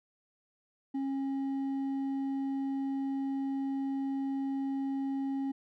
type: tone with hard clipping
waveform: sine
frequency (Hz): 272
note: C#4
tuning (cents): -33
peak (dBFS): -32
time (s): 0.94-5.52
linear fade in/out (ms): 10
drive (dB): 4
effects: none